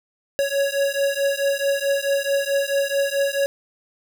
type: beating tone pair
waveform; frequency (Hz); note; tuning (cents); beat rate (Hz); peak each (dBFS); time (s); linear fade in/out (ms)
square; 554.4 / 559; C#5 / C#5; 0 / +14; 4.6; -23; 0.39-3.46; 0
effects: none